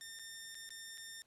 10% pulse tone with dropouts, 1811 Hz, A6, 49 cents sharp, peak -38 dBFS, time 0.01-1.22 s, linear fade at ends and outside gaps 0 ms, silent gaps 0.189-0.195 / 0.546-0.552 / 0.691-0.705 / 0.975-0.98 s, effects pink hiss -74 dBFS RMS until 1.26 s + low-pass 12000 Hz 12 dB/octave

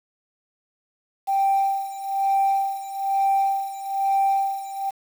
sine tone with tremolo, 784 Hz, G5, in tune, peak -15 dBFS, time 1.27-4.91 s, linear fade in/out 20 ms, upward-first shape sine, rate 1.1 Hz, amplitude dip 85%, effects tanh soft clip ceiling -14 dBFS + 7-bit

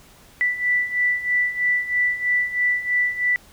sine beating tone pair, 1971 / 1974.1 Hz, B6 / B6, -4 / -1 cents, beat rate 3.1 Hz, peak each -24 / -20 dBFS, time 0.41-3.36 s, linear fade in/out 0 ms, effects pink hiss -50 dBFS RMS until 3.52 s

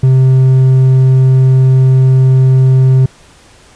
sine tone with hard clipping, 130.81 Hz, C3, in tune, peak -5 dBFS, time 0.03-3.06 s, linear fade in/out 5 ms, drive 3 dB, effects pink hiss -42 dBFS RMS until 3.75 s + resampled to 22050 Hz

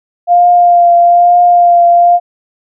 sine tone with vibrato, 699 Hz, F5, 1 cent sharp, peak -3 dBFS, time 0.27-2.2 s, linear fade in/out 50 ms, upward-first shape triangle, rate 1.1 Hz, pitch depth 22 cents each way, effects none

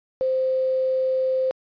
sine tone with quantisation, 521 Hz, C5, 7 cents flat, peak -19 dBFS, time 0.21-1.51 s, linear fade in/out 0 ms, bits 7, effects resampled to 11025 Hz

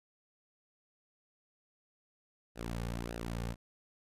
sawtooth tone with flanger, 58.1 Hz, A#1, 5 cents flat, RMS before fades -39 dBFS, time 2.55-3.56 s, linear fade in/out 50 ms, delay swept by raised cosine 0.89 to 3.09 ms, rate 1.7 Hz, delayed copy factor -0.75, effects resampled to 32000 Hz

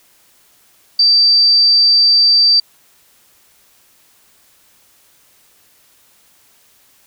sine tone, 4660 Hz, D8, 14 cents flat, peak -7 dBFS, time 0.99-2.6 s, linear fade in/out 5 ms, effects white hiss -52 dBFS RMS until 7.06 s

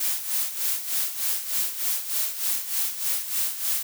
blue noise with tremolo, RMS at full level -24 dBFS, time 0-3.83 s, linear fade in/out 5 ms, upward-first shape sine, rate 3.3 Hz, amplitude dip 70%, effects none

